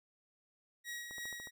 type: tone with tremolo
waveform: sawtooth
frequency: 1904 Hz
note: A#6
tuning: 36 cents sharp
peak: -37 dBFS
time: 0.84-1.51 s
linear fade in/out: 50 ms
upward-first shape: sine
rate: 3 Hz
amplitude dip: 45%
type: click train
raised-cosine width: 1 ms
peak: -39 dBFS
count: 6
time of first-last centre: 1.11-1.472 s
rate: 13.8 Hz
effects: none